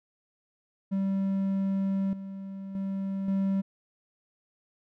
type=tone with level steps; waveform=triangle; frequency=194.2 Hz; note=G3; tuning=16 cents flat; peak=-23 / -34 / -27 / -22 dBFS; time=0.91-3.62 s; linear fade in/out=20 ms; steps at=2.13 / 2.75 / 3.28 s; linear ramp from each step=2 ms; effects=none